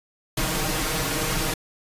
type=noise with comb filter; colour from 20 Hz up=pink; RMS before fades=-25 dBFS; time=0.37-1.54 s; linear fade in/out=5 ms; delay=6.4 ms; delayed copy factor=+1; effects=resampled to 32000 Hz